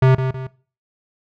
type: tone with echo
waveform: square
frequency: 130.81 Hz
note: C3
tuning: in tune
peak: -10 dBFS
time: 0.02-0.15 s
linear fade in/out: 5 ms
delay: 160 ms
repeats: 2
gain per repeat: -8 dB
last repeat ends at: 0.47 s
effects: noise-tail reverb RT60 0.4 s tail -20 dB re dry + low-pass 2000 Hz 12 dB/octave